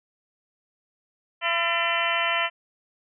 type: harmonic tone with a mistuned harmonic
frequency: 338.3 Hz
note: E4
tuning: 45 cents sharp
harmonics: 2 / 3 / 4 / 5 / 6 / 7 / 8 / 9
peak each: -30 / -30 / -30 / -30 / -30 / -30 / -30 / -30 dBFS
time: 1.41-2.5 s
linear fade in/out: 50 ms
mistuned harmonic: 5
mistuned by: +89 cents
effects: none